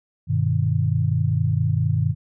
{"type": "chord", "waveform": "sine", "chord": "G augmented", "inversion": "none", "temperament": "just", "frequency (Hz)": [98, 122.5, 153.12], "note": ["G2", "B2", "D#3"], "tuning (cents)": [0, -14, -27], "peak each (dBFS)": -22, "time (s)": [0.27, 2.15], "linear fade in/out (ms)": 50, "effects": []}